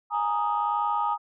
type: chord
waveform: sine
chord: Ab suspended second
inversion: none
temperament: equal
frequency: 830.6 / 932.3 / 1244.5 Hz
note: Ab5 / Bb5 / Eb6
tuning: 0 / 0 / 0 cents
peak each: -27 dBFS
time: 0.1-1.18 s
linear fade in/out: 50 ms
effects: tanh soft clip ceiling -15 dBFS